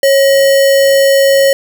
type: tone with sample-and-hold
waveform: sine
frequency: 549 Hz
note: C#5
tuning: 17 cents flat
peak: -5 dBFS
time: 0.03-1.53 s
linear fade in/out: 2 ms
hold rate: 2450 Hz
effects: none